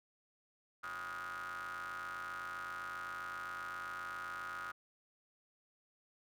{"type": "ring-modulated tone", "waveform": "40% pulse", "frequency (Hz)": 87.6, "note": "F2", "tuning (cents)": 6, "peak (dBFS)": -38, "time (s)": [0.83, 4.72], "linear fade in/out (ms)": 10, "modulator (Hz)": 1340, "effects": []}